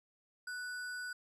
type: tone with sample-and-hold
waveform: sine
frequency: 1480 Hz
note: F#6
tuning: in tune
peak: -39 dBFS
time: 0.47-1.13 s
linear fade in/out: 5 ms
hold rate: 6300 Hz
effects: low-pass 10000 Hz 12 dB/octave